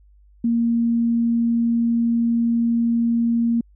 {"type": "tone", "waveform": "sine", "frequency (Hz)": 233.1, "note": "A#3", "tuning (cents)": 0, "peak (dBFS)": -16, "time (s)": [0.44, 3.61], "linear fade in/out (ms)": 5, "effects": ["added 50 Hz sine -49 dBFS peak until 3.75 s"]}